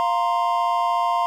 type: chord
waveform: triangle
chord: F suspended fourth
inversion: none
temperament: just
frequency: 698.5 / 931.3 / 1047.7 Hz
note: F5 / Bb5 / C6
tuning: 0 / -2 / +2 cents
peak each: -21 dBFS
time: 0-1.26 s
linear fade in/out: 0 ms
effects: none